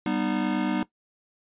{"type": "chord", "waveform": "square", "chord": "G augmented", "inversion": "none", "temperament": "just", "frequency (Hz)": [196, 245, 306.2], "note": ["G3", "B3", "D#4"], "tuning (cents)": [0, -14, -28], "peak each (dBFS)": [-30, -29, -28], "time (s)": [0.06, 0.83], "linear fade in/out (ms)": 2, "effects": ["noise-tail reverb RT60 0.1 s tail -18 dB re dry", "resampled to 8000 Hz"]}